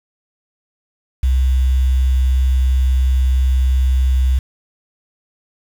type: tone with quantisation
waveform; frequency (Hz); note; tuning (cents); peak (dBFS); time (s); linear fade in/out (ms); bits
sine; 64.5; C2; -24; -11; 1.23-4.39; 5; 6
effects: none